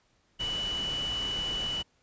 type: tone in noise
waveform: sine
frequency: 2960 Hz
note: F#7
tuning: in tune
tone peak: -30 dBFS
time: 0.39-1.83 s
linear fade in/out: 20 ms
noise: pink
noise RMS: -39 dBFS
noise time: 0.39-1.83 s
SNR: +6 dB
effects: pink hiss -69 dBFS RMS until 2.02 s + resampled to 16000 Hz